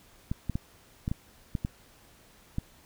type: clicks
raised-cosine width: 5 ms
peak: -17 dBFS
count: 8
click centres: 0.315 / 0.497 / 0.555 / 1.079 / 1.115 / 1.552 / 1.649 / 2.584 s
effects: pink hiss -58 dBFS RMS until 2.85 s